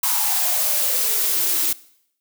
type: noise with high-pass filter sweep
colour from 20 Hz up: blue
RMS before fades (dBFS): -20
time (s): 0.03-1.73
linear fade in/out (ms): 5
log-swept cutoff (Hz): 980 to 280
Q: 7.3
effects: noise-tail reverb RT60 0.7 s tail -20 dB re dry